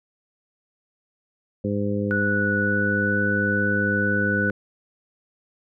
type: harmonic tone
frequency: 102.2 Hz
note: G#2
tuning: 27 cents flat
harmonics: 1 / 2 / 3 / 4 / 5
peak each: -28 / -25 / -30 / -31 / -29 dBFS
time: 1.64-4.51 s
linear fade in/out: 5 ms
type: tone with pitch glide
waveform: sine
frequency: 1475 to 1485.3 Hz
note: F#6 to F#6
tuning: -6 to +6 cents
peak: -22 dBFS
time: 2.11-4.5 s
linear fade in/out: 0 ms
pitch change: +12 cents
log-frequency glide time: 2.55-3.19 s
effects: none